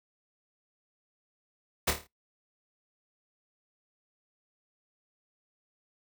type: noise with echo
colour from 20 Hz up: pink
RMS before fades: -25 dBFS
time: 1.87-1.91 s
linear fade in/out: 10 ms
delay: 27 ms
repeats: 6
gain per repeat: -6 dB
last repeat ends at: 2.072 s
effects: noise-tail reverb RT60 0.2 s tail -26 dB re dry + high-pass 60 Hz 12 dB/octave